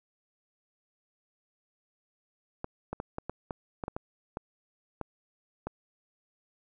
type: clicks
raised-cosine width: 1 ms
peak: -20 dBFS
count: 12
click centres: 2.644 / 2.93 / 3.001 / 3.184 / 3.296 / 3.508 / 3.838 / 3.881 / 3.965 / 4.371 / 5.013 / 5.67 s
effects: none